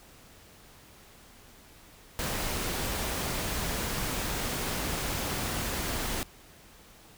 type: noise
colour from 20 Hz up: pink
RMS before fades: -32 dBFS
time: 2.19-6.23 s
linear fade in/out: 0 ms
effects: pink hiss -54 dBFS RMS until 7.17 s